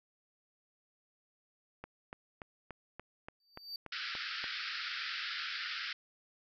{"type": "click train", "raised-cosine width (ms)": 0.5, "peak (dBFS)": -29, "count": 10, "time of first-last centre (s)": [1.84, 4.441], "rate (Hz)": 3.46}
{"type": "tone with exponential growth", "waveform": "triangle", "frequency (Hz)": 4622, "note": "D8", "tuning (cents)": -28, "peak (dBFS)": -36, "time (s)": [3.4, 3.76], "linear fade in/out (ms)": 2, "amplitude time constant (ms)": 77}
{"type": "band-pass noise", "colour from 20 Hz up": "pink", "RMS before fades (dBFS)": -40, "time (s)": [3.92, 5.93], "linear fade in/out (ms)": 5, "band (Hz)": [1300, 5200], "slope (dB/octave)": 96}
{"effects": []}